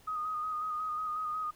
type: tone with vibrato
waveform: sine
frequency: 1244.5 Hz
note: D#6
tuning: in tune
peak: -32 dBFS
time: 0.07-1.51 s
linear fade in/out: 10 ms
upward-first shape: square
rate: 5.5 Hz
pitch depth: 24 cents each way
effects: pink hiss -61 dBFS RMS until 1.55 s